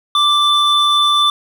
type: tone pair together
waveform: triangle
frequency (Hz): 1174.7 / 3520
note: D6 / A7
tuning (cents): 0 / 0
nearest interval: octave + perfect fifth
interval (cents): 1900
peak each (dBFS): -11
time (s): 0.15-1.3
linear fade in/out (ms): 2
effects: tanh soft clip ceiling -1 dBFS